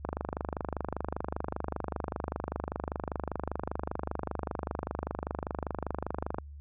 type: click train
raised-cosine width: 1 ms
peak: -18 dBFS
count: 160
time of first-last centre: 0.05-6.385 s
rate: 25.1 Hz
effects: added 72 Hz sine -43 dBFS peak until 6.6 s